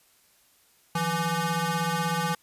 20% pulse ring-modulated tone, 333.9 Hz, E4, 22 cents sharp, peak -17 dBFS, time 0.95-2.35 s, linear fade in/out 5 ms, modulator 509 Hz, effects white hiss -62 dBFS RMS until 2.42 s + resampled to 32000 Hz

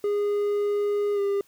triangle tone with pitch glide, 410.8 to 400.3 Hz, G#4 to G4, -19 to +36 cents, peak -20 dBFS, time 0.04-1.41 s, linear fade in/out 2 ms, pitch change -45 cents, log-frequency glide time 1.14-1.2 s, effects white hiss -60 dBFS RMS until 1.47 s

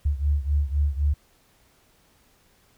sine beating tone pair, 71.2 / 75.1 Hz, C#2 / D2, +47 / +39 cents, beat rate 3.9 Hz, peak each -22 / -25 dBFS, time 0.05-1.14 s, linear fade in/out 10 ms, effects pink hiss -61 dBFS RMS until 2.77 s

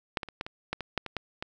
clicks, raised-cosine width 0.3 ms, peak -11 / -18 / -26 / -16 / -22 / -14 / -19 / -11 / -20 / -15 / -18 dBFS, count 11, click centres 0.172 / 0.232 / 0.287 / 0.411 / 0.465 / 0.73 / 0.807 / 0.977 / 1.063 / 1.167 / 1.425 s, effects none

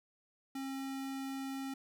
square tone, 269.6 Hz, C#4, 48 cents flat, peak -39 dBFS, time 0.55-1.74 s, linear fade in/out 5 ms, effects none

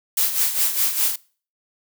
blue noise with tremolo, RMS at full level -18 dBFS, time 0.17-1.16 s, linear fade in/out 5 ms, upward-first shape sine, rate 4.9 Hz, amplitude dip 65%, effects noise-tail reverb RT60 0.4 s tail -22 dB re dry

